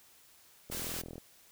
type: click train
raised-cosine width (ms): 2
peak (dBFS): -31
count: 21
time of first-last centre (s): 0.7-1.181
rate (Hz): 41.6
type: noise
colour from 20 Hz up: white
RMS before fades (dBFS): -39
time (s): 0.71-1.02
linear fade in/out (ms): 10
effects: white hiss -61 dBFS RMS until 1.51 s